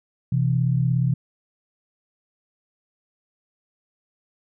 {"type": "tone pair together", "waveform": "sine", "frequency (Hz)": [127.78, 164.81], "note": ["C3", "E3"], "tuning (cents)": [-41, 0], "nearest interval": "major third", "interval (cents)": 441, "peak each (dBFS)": [-19, -23], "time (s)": [0.32, 1.14], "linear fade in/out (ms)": 5, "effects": []}